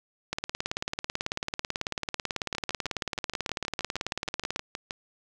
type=two click trains; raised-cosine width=0.2 ms; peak=-16 / -12 dBFS; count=16 / 78; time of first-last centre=2.55-4.908 / 0.33-4.561 s; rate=6.36 / 18.2 Hz; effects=none